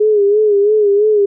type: tone with vibrato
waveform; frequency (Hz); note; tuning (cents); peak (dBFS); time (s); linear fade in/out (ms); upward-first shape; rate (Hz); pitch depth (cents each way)
sine; 415.3; G#4; 0; -8; 0-1.26; 10; sine; 3; 68
effects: none